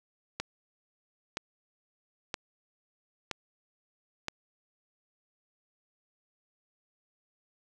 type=click train; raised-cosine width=0.2 ms; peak=-15 dBFS; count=5; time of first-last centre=0.4-4.283 s; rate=1.03 Hz; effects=none